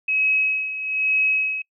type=tone with tremolo; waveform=sine; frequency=2556 Hz; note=D#7; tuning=46 cents sharp; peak=-16 dBFS; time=0.08-1.62 s; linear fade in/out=5 ms; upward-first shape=sine; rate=1.1 Hz; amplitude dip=70%; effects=noise-tail reverb RT60 0.1 s tail -26 dB re dry